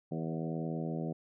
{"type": "harmonic tone with a mistuned harmonic", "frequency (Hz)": 81, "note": "E2", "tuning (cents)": -30, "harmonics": [2, 3, 4, 5, 6, 7, 8, 9], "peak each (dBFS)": [-36, -40, -42, -44, -46, -47, -48, -49], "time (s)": [0.11, 1.13], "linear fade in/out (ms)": 10, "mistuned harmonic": 7, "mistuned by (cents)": -21, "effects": []}